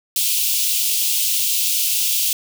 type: high-pass noise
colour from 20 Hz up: white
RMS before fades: -19 dBFS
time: 0.16-2.33 s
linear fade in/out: 2 ms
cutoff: 2600 Hz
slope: 48 dB/octave
effects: none